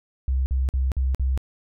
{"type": "tone bursts", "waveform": "sine", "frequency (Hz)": 65.41, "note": "C2", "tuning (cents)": 0, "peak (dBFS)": -19, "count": 5, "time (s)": [0.28, 1.376], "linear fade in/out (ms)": 0, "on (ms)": 180, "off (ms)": 49, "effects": []}